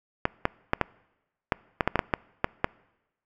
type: clicks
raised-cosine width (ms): 0.5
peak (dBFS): -6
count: 12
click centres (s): 0.254 / 0.454 / 0.734 / 0.813 / 1.522 / 1.808 / 1.876 / 1.957 / 1.992 / 2.138 / 2.444 / 2.644
effects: noise-tail reverb RT60 1.0 s tail -24 dB re dry